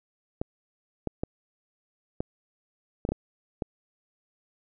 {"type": "clicks", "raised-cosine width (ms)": 2, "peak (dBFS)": -15, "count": 8, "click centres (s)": [0.415, 1.073, 1.235, 2.205, 3.051, 3.09, 3.12, 3.622], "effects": []}